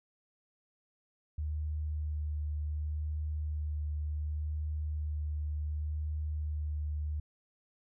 sine tone with vibrato, 75.7 Hz, D#2, 47 cents flat, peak -32 dBFS, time 1.38-7.2 s, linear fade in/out 5 ms, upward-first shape sine, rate 0.68 Hz, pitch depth 14 cents each way, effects none

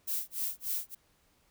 violet noise with tremolo, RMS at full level -32 dBFS, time 0.07-0.95 s, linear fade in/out 10 ms, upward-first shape sine, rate 3.4 Hz, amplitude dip 100%, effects pink hiss -69 dBFS RMS until 1.5 s

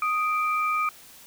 sine tone pair together, 1244.3 / 2349 Hz, D#6 / D7, 0 / 0 cents, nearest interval major seventh, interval 1100 cents, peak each -23 / -29 dBFS, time 0.02-0.89 s, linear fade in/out 2 ms, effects white hiss -49 dBFS RMS until 1.26 s

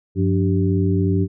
harmonic tone with a mistuned harmonic, 96.7 Hz, G2, 23 cents flat, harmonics 1 / 2 / 3 / 4, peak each -18 / -21 / -23 / -24 dBFS, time 0.15-1.28 s, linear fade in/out 50 ms, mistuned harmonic 2, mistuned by -130 cents, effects none

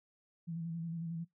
sine tone with vibrato, 166.3 Hz, E3, 16 cents sharp, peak -37 dBFS, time 0.47-1.25 s, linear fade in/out 20 ms, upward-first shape square, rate 11 Hz, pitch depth 33 cents each way, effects noise-tail reverb RT60 0.2 s tail -24 dB re dry

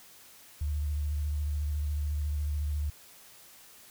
sine tone with vibrato, 74 Hz, D2, 14 cents sharp, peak -28 dBFS, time 0.61-2.9 s, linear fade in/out 5 ms, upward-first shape sine, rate 14 Hz, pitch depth 42 cents each way, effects white hiss -54 dBFS RMS until 3.9 s

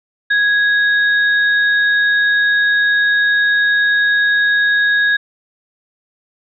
sine tone pair together, 1661.2 / 3729 Hz, G#6 / A#7, 0 / 0 cents, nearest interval octave + major second, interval 1400 cents, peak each -11 / -23 dBFS, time 0.3-5.17 s, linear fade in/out 10 ms, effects none

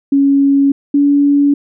sine tone pair in turn, 278 / 285 Hz, C#4 / C#4, +5 / +48 cents, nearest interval unison, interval 43 cents, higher second, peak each -7 dBFS, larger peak neither, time 0.12-0.72 / 0.94-1.54 s, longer neither, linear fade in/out 5 ms, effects none

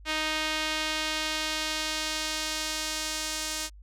sawtooth tone with band-pass filter sweep, 311.1 Hz, D#4, in tune, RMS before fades -31 dBFS, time 0.05-3.7 s, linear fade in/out 50 ms, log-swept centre 2900 to 6600 Hz, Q 1, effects added 50 Hz sine -46 dBFS peak until 3.82 s

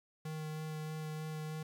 square tone with vibrato, 155.56 Hz, D#3, in tune, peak -40 dBFS, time 0.25-1.63 s, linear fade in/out 5 ms, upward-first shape sine, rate 3.2 Hz, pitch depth 11 cents each way, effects 11-bit

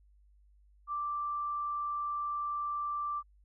sine tone, 1174.7 Hz, D6, in tune, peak -32 dBFS, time 0.87-3.23 s, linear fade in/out 50 ms, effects added 50 Hz sine -60 dBFS peak until 3.44 s

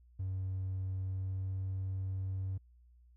triangle tone with pitch glide, 94.5 to 95.16 Hz, F#2 to F#2, +37 to +49 cents, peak -31 dBFS, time 0.19-2.58 s, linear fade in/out 10 ms, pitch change +12 cents, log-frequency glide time 0.98-1.56 s, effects tanh soft clip ceiling -30 dBFS + added 60 Hz sine -59 dBFS peak until 3.16 s

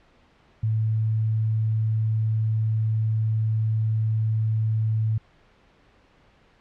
sine tone, 110 Hz, A2, in tune, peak -20 dBFS, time 0.63-5.18 s, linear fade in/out 5 ms, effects pink hiss -58 dBFS RMS until 6.6 s + low-pass 3000 Hz 12 dB/octave

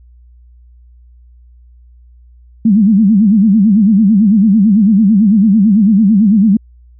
sine tone with vibrato, 207.7 Hz, G#3, in tune, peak -5 dBFS, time 2.65-6.57 s, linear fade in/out 5 ms, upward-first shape sine, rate 9 Hz, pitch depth 170 cents each way, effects added 60 Hz sine -39 dBFS peak until 6.99 s

